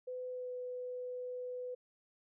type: tone with pitch glide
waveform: sine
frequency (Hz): 504 to 498.8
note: B4 to B4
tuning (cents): +35 to +17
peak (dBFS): -39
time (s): 0.07-1.75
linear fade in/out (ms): 10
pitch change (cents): -18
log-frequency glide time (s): 0.3-0.5
effects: none